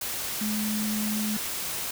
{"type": "tone in noise", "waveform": "sine", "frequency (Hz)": 212.9, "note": "G#3", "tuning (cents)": 43, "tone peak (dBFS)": -27, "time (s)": [0.41, 1.37], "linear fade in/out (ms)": 5, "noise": "white", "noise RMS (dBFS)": -32, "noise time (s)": [0.01, 1.91], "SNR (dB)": 2, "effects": []}